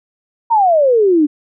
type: exponential sweep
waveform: sine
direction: down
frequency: 950 to 285.1 Hz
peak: -8 dBFS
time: 0.5-1.27 s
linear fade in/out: 20 ms
effects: none